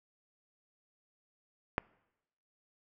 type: click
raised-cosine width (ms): 0.5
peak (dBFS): -13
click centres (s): 1.781
effects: noise-tail reverb RT60 0.9 s tail -25 dB re dry